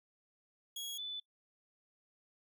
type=tone pair in turn; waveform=sawtooth / sine; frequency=3322 / 3493 Hz; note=G#7 / A7; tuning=0 / -13 cents; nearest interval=minor second; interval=87 cents; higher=second; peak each=-37 / -39 dBFS; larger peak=first; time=0.76-0.98 / 0.98-1.2 s; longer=neither; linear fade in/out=5 ms; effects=noise-tail reverb RT60 0.1 s tail -21 dB re dry